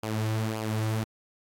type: tone with flanger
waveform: sawtooth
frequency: 109.6 Hz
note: A2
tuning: 6 cents flat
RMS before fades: -29 dBFS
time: 0.03-1.04 s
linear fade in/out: 5 ms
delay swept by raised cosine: 0.52 to 4.42 ms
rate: 1.8 Hz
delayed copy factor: -0.6
effects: AAC 64 kbps